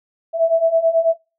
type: beating tone pair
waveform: sine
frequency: 652 / 661.2 Hz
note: E5 / E5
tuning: -19 / +5 cents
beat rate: 9.2 Hz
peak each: -18 / -14 dBFS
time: 0.33-1.16 s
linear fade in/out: 50 ms
effects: noise-tail reverb RT60 0.3 s tail -26 dB re dry